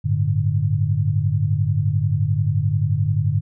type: chord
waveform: sine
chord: G suspended second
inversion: none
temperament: equal with one note detuned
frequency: 98 / 109.43 / 146.83 Hz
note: G2 / A2 / D3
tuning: 0 / -9 / 0 cents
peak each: -21 dBFS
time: 0.04-3.41 s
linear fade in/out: 20 ms
effects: none